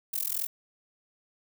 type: noise with amplitude modulation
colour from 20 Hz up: violet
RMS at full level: -27 dBFS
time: 0.13-0.47 s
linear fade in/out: 10 ms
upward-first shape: sine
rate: 42.4 Hz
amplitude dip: 100%
effects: none